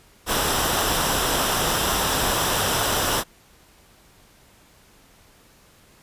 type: noise with comb filter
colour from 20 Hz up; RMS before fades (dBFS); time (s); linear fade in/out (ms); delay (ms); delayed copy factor
pink; -22; 0.26-3.24; 50; 0.45; -0.5
effects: pink hiss -54 dBFS RMS until 6.02 s + resampled to 32000 Hz